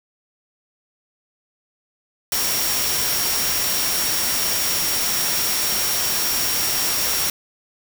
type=tone in noise; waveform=sine; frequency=5588 Hz; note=F8; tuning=in tune; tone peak=-25 dBFS; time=2.32-7.3 s; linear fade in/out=2 ms; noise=white; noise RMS=-22 dBFS; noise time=2.32-7.3 s; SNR=-6 dB; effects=none